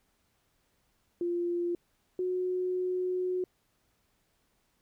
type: tone pair in turn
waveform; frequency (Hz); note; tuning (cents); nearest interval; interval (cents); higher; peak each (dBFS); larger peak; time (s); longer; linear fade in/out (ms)
sine; 347.5 / 365.6; F4 / F#4; -9 / -21; minor second; 88; second; -28; neither; 1.21-1.75 / 2.19-3.44; second; 2
effects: pink hiss -73 dBFS RMS until 4.81 s